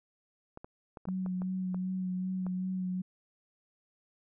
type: clicks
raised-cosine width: 1 ms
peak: -30 dBFS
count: 9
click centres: 0.574 / 0.645 / 0.972 / 1.054 / 1.087 / 1.262 / 1.419 / 1.745 / 2.466 s
type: tone with vibrato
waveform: sine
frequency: 185 Hz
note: F#3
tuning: in tune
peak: -31 dBFS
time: 1.07-3.02 s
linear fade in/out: 10 ms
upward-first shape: sine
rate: 2.6 Hz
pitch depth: 20 cents each way
effects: none